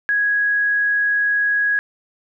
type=tone; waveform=sine; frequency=1661.2 Hz; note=G#6; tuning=in tune; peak=-15 dBFS; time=0.09-1.79 s; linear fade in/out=0 ms; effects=none